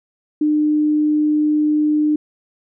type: tone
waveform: sine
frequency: 301.9 Hz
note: D4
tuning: 48 cents sharp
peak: -13 dBFS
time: 0.41-2.16 s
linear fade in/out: 5 ms
effects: none

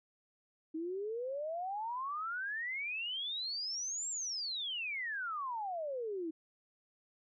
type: exponential two-way sweep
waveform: sine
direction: up then down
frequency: 311.1 to 7620 to 311.1 Hz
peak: -36 dBFS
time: 0.74-6.31 s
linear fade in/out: 10 ms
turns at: 4.09 s
effects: none

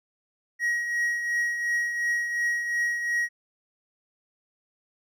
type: tone with tremolo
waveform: triangle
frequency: 1898 Hz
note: A#6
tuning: 31 cents sharp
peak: -20 dBFS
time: 0.59-3.29 s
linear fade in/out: 50 ms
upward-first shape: triangle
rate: 2.8 Hz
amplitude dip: 55%
effects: none

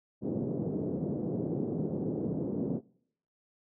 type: band-pass noise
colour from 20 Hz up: pink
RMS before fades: -33 dBFS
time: 0.21-2.81 s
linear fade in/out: 50 ms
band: 140 to 450 Hz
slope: 24 dB/octave
effects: noise-tail reverb RT60 0.7 s tail -25 dB re dry

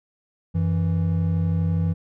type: tone pair together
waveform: triangle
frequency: 92.5 / 164.82 Hz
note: F#2 / E3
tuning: 0 / 0 cents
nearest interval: minor seventh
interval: 1000 cents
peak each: -20 dBFS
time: 0.54-1.94 s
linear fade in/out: 20 ms
effects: none

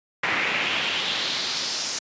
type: noise with band-pass filter sweep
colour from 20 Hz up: brown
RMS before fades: -26 dBFS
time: 0.23-1.99 s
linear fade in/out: 5 ms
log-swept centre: 2000 to 6000 Hz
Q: 2.7
effects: high-pass 150 Hz 12 dB/octave + resampled to 16000 Hz

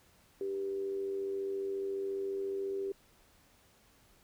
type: tone with amplitude modulation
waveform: sine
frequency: 392 Hz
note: G4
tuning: in tune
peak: -31 dBFS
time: 0.41-2.92 s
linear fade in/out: 2 ms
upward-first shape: sine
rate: 94.4 Hz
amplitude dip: 45%
effects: pink hiss -65 dBFS RMS until 4.23 s

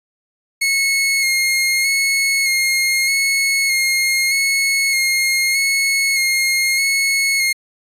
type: tone with vibrato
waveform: sawtooth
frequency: 2164 Hz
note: C#7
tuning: 42 cents flat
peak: -11 dBFS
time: 0.61-7.53 s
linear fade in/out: 10 ms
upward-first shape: square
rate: 0.81 Hz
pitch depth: 21 cents each way
effects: resampled to 32000 Hz

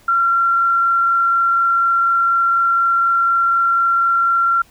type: tone with frequency modulation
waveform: sine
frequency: 1369 Hz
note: F6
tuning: 35 cents flat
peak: -12 dBFS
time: 0.08-4.62 s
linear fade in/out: 5 ms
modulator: 24.1 Hz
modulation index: 0.39
effects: pink hiss -51 dBFS RMS until 4.7 s

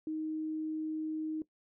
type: tone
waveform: sine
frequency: 312.8 Hz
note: D#4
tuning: 9 cents sharp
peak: -33 dBFS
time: 0.07-1.42 s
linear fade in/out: 2 ms
effects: noise-tail reverb RT60 0.1 s tail -18 dB re dry

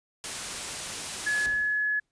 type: noise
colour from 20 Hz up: white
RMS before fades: -34 dBFS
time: 0.24-1.46 s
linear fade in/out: 0 ms
type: tone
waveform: sine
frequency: 1700 Hz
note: G#6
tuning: 40 cents sharp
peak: -24 dBFS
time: 1.26-2 s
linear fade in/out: 10 ms
type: noise with exponential decay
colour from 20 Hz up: pink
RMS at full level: -41 dBFS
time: 1.46-2.11 s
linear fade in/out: 0 ms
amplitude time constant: 140 ms
effects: resampled to 22050 Hz

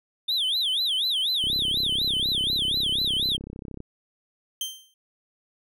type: tone with vibrato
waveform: triangle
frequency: 3498 Hz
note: A7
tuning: 11 cents flat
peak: -21 dBFS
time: 0.28-3.37 s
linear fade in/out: 10 ms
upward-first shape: sine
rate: 4.1 Hz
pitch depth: 260 cents each way
type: click train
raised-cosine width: 3 ms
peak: -24 dBFS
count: 79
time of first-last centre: 1.44-3.804 s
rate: 33 Hz
type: tone with exponential decay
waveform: sawtooth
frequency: 3136 Hz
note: G7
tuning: in tune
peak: -22 dBFS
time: 4.61-4.94 s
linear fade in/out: 2 ms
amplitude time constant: 70 ms
effects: none

